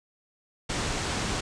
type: low-pass noise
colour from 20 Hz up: pink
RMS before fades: -30 dBFS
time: 0.69-1.41 s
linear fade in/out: 10 ms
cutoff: 8700 Hz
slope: 48 dB/octave
effects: none